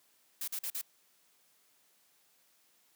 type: noise bursts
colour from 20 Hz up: blue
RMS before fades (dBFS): -37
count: 4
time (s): 0.41-0.814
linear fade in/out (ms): 5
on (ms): 68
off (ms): 44
effects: white hiss -69 dBFS RMS until 2.95 s + high-pass 150 Hz 12 dB/octave